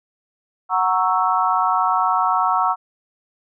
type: chord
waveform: sine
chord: F# dominant seventh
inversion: none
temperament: equal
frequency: 740 / 932.3 / 1108.7 / 1318.5 Hz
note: F#5 / A#5 / C#6 / E6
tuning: 0 / 0 / 0 / 0 cents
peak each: -21 dBFS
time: 0.69-2.76 s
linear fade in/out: 50 ms
effects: none